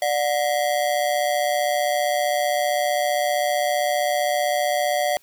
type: ring-modulated tone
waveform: square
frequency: 659.3 Hz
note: E5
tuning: in tune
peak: -17 dBFS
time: 0.02-5.17 s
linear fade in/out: 0 ms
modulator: 67.7 Hz
effects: white hiss -57 dBFS RMS until 5.22 s